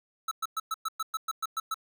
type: tone bursts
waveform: square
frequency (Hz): 1308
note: E6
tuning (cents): -14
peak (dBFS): -29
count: 11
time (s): 0.28-1.743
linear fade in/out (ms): 5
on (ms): 33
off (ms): 110
effects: none